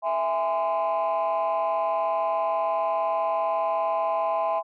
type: chord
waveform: sine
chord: E augmented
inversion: none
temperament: just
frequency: 659.3 / 824.1 / 1030.1 Hz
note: E5 / G#5 / B#5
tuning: 0 / -14 / -27 cents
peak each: -24 / -26 / -26 dBFS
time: 0.02-4.63 s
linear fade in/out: 50 ms
effects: tanh soft clip ceiling -18 dBFS